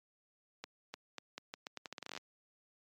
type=accelerating click train; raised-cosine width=0.2 ms; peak=-25 dBFS; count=18; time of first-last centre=0.64-2.175 s; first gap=300 ms; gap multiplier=0.81; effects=high-pass 200 Hz 12 dB/octave + MP3 96 kbps